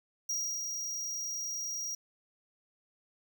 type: tone with ADSR envelope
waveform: square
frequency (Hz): 5710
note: F8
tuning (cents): +37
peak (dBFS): -31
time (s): 0.29-1.95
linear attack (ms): 7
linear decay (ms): 310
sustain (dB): -4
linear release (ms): 4
effects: none